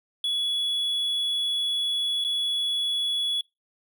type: tone with dropouts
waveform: triangle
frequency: 3387 Hz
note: G#7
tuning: 33 cents sharp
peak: -22 dBFS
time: 0.24-3.41 s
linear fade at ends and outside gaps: 2 ms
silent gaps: 2.241-2.247 s
effects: noise-tail reverb RT60 0.2 s tail -23 dB re dry